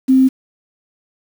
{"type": "tone with quantisation", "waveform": "sine", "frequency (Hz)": 262.2, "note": "C4", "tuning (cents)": 4, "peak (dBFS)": -7, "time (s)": [0.08, 0.29], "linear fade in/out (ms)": 20, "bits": 6, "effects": []}